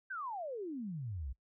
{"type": "exponential sweep", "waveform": "sine", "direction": "down", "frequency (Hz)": [1606, 58.27], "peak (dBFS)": -38, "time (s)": [0.1, 1.33], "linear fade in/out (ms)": 10, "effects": ["noise-tail reverb RT60 0.1 s tail -21 dB re dry"]}